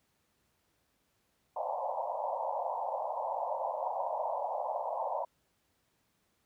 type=band-pass noise; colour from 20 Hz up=white; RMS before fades=-35 dBFS; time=1.56-5.25 s; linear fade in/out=5 ms; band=530 to 980 Hz; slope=96 dB/octave; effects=pink hiss -75 dBFS RMS until 6.45 s + high-pass 60 Hz 12 dB/octave